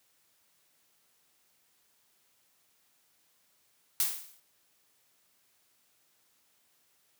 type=noise with exponential decay; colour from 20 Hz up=blue; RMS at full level=-25 dBFS; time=4-4.4 s; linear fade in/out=1 ms; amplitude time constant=86 ms; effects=white hiss -70 dBFS RMS until 7.19 s + high-pass 80 Hz 12 dB/octave